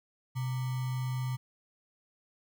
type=tone with sample-and-hold; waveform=sine; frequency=127.5 Hz; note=C3; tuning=44 cents flat; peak=-30 dBFS; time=0.35-1.37 s; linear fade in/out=20 ms; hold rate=1050 Hz; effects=none